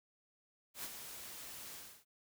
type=noise with ADSR envelope; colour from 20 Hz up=white; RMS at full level=-42 dBFS; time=0.74-2.05 s; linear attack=97 ms; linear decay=41 ms; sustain=-7 dB; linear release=310 ms; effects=none